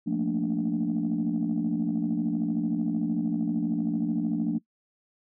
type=chord; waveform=sine; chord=Bb major seventh; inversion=second; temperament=equal; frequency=174.61 / 220 / 233.1 / 293.7 Hz; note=F3 / A3 / Bb3 / D4; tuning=0 / 0 / 0 / 0 cents; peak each=-30 / -29 / -29 / -28 dBFS; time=0.06-4.59 s; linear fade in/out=20 ms; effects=noise-tail reverb RT60 0.1 s tail -22 dB re dry + tanh soft clip ceiling -18 dBFS